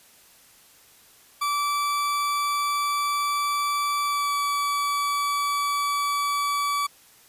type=tone with pitch glide; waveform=40% pulse; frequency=1159 to 1148.3 Hz; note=D6 to D6; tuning=-23 to -39 cents; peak=-22 dBFS; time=1.41-6.87 s; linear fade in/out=10 ms; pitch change=-16 cents; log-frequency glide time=4.05-4.33 s; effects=white hiss -54 dBFS RMS until 7.28 s + resampled to 32000 Hz